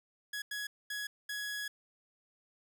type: tone bursts at uneven times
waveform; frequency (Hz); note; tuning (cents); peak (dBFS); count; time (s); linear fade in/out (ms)
sawtooth; 1675; G#6; +14; -33; 4; 0.33-0.42 / 0.51-0.67 / 0.9-1.07 / 1.29-1.68; 5
effects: none